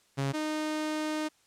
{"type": "tone pair in turn", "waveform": "sawtooth", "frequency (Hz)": [137.5, 307.9], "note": ["C#3", "D#4"], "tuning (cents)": [-14, -18], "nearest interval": "octave + major second", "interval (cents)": 1396, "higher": "second", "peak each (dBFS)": [-24, -26], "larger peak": "first", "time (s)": [[0.17, 0.33], [0.33, 1.29]], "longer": "second", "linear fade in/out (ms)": 20, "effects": ["white hiss -66 dBFS RMS until 1.46 s", "low-pass 9000 Hz 12 dB/octave"]}